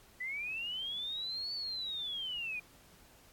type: linear two-way sweep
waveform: sine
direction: up then down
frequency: 1964 to 4518 to 2409 Hz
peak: -36 dBFS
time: 0.2-2.6 s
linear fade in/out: 10 ms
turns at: 1.54 s
effects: pink hiss -61 dBFS RMS until 3.32 s + AAC 64 kbps